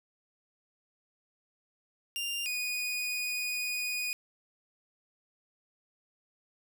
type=tone pair in turn; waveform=sawtooth; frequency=2794 / 2473 Hz; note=F7 / D#7; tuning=0 / -11 cents; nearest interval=major second; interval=211 cents; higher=first; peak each=-29 / -28 dBFS; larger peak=second; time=2.16-2.46 / 2.46-4.13 s; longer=second; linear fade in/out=0 ms; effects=none